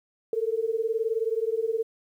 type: beating tone pair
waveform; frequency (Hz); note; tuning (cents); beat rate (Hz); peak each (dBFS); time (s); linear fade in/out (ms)
sine; 440 / 459; A4 / A#4; 0 / -27; 19; -27; 0.33-1.83; 2
effects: 10-bit